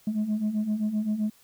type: beating tone pair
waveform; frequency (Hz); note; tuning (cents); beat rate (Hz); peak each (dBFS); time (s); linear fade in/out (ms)
sine; 207.7 / 215.4; G#3 / A3; 0 / -37; 7.7; -29 / -24; 0.07-1.3; 5
effects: tanh soft clip ceiling -21 dBFS + white hiss -59 dBFS RMS until 1.43 s